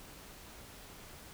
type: silence
effects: pink hiss -52 dBFS RMS until 1.33 s